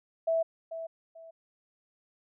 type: tone with echo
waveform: sine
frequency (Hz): 656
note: E5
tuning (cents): -9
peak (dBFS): -24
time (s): 0.27-0.43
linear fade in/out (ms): 10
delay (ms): 440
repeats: 2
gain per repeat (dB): -11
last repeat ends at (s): 1.31
effects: none